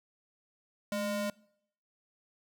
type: ring-modulated tone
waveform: square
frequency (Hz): 409.4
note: G#4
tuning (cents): -25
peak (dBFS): -29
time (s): 0.92-1.3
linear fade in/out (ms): 2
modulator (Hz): 197
effects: noise-tail reverb RT60 0.7 s tail -24 dB re dry